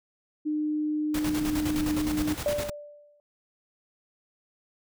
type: tone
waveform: sine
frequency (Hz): 303.3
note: D#4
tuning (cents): -44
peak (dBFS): -25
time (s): 0.45-2.35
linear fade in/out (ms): 20
type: noise with tremolo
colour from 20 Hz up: pink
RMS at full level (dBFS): -33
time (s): 1.14-2.7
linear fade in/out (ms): 5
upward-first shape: square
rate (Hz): 9.7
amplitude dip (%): 60
type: low-pass noise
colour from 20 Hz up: white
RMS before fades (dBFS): -38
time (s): 1.27-2.34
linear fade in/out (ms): 0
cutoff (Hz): 300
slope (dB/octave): 96
type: tone with exponential decay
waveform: sine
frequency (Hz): 587.3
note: D5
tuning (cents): 0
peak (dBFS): -21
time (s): 2.46-3.2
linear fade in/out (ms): 1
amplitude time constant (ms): 160
effects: none